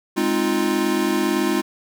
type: chord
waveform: square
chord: F minor seventh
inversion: first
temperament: equal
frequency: 207.7 / 261.6 / 311.1 / 349.2 Hz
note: Ab3 / C4 / Eb4 / F4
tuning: 0 / 0 / 0 / 0 cents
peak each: -26 / -26 / -24 / -23 dBFS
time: 0.16-1.62 s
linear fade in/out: 20 ms
effects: none